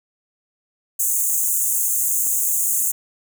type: high-pass noise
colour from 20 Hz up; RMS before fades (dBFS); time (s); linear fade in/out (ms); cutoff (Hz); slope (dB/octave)
pink; -20; 0.99-2.92; 10; 6500; 96
effects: none